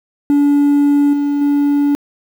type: tone with level steps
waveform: triangle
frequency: 287.1 Hz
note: D4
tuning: 39 cents flat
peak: -6 / -11 / -8 dBFS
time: 0.3-1.95 s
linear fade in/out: 0 ms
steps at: 1.13 / 1.41 s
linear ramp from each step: 5 ms
effects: tanh soft clip ceiling -2 dBFS + 7-bit